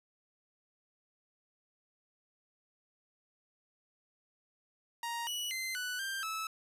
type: tone with pitch steps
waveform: sawtooth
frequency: 937 / 2939 / 2071 / 1486 / 1582 / 1305 Hz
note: A#5 / F#7 / C7 / F#6 / G6 / E6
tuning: +9 / -12 / -18 / +7 / +15 / -18 cents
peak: -32 dBFS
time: 5.03-6.47 s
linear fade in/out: 2 ms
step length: 240 ms
effects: resampled to 32000 Hz